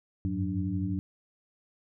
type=tone cluster; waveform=sine; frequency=90.4 / 95.9 / 102.3 / 183.8 / 290.9 Hz; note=F#2 / G2 / G#2 / F#3 / D4; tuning=-40 / -37 / -26 / -11 / -16 cents; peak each=-34 / -38 / -36 / -32 / -34 dBFS; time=0.25-0.99 s; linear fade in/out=0 ms; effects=none